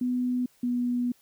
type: tone pair in turn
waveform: sine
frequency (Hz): 248.9 / 244.5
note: B3 / B3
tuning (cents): +14 / -17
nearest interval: unison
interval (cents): 31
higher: first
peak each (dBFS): -24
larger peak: neither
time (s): 0.01-0.46 / 0.63-1.12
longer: second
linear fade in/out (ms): 5
effects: white hiss -63 dBFS RMS until 1.21 s